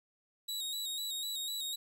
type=tone with vibrato; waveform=sawtooth; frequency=3839 Hz; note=B7; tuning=50 cents flat; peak=-33 dBFS; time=0.48-1.76 s; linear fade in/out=10 ms; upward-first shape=square; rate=4 Hz; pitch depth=41 cents each way; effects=12-bit